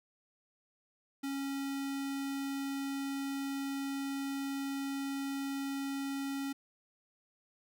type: tone with notch filter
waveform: square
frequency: 275.5 Hz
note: C#4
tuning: 11 cents flat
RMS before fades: -37 dBFS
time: 1.23-6.53 s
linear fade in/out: 10 ms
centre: 660 Hz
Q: 1.7
effects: none